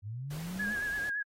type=linear sweep; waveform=sine; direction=up; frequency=96.8 to 220.7 Hz; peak=-36 dBFS; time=0.02-0.76 s; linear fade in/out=50 ms
type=noise; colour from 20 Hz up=pink; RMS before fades=-47 dBFS; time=0.3-1.1 s; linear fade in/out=10 ms
type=tone with vibrato; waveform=sine; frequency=1661.2 Hz; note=G#6; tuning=in tune; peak=-31 dBFS; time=0.59-1.23 s; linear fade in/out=10 ms; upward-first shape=sine; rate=8.9 Hz; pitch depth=46 cents each way
effects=AAC 48 kbps